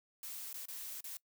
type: noise with dropouts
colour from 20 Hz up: blue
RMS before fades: -45 dBFS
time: 0.23-1.17 s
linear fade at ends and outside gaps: 1 ms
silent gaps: 0.529-0.542 / 0.655-0.684 / 1.006-1.042 s
effects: noise-tail reverb RT60 0.1 s tail -22 dB re dry